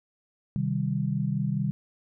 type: chord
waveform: sine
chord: C minor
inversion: none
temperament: equal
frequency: 130.81 / 155.56 / 196 Hz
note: C3 / Eb3 / G3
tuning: 0 / 0 / 0 cents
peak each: -29 dBFS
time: 0.56-1.71 s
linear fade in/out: 0 ms
effects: none